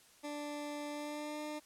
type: tone with pitch glide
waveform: 20% pulse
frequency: 293.7 to 301.1 Hz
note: D4 to D4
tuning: 0 to +43 cents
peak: -35 dBFS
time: 0.23-1.6 s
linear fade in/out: 20 ms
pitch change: +43 cents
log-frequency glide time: 0.9-1.4 s
effects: white hiss -63 dBFS RMS until 1.65 s + low-pass 11000 Hz 12 dB/octave